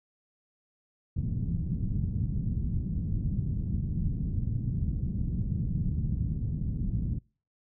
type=low-pass noise; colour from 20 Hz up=white; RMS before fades=-30 dBFS; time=1.16-7.19 s; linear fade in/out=10 ms; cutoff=170 Hz; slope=24 dB/octave; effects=noise-tail reverb RT60 0.4 s tail -26 dB re dry